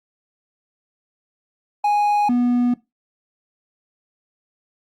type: tone pair in turn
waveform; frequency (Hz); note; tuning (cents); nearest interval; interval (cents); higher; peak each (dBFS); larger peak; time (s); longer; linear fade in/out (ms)
triangle; 828 / 244; G#5 / B3; -5 / -21; octave + major sixth; 2116; first; -13; neither; 1.84-2.29 / 2.29-2.74; neither; 5
effects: noise-tail reverb RT60 0.2 s tail -19 dB re dry + Opus 48 kbps